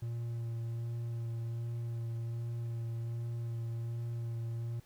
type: tone with vibrato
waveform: triangle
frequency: 116.54 Hz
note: A#2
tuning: in tune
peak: -33 dBFS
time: 0.02-4.8 s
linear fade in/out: 5 ms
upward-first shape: sine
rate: 1.3 Hz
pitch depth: 15 cents each way
effects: pink hiss -65 dBFS RMS until 4.85 s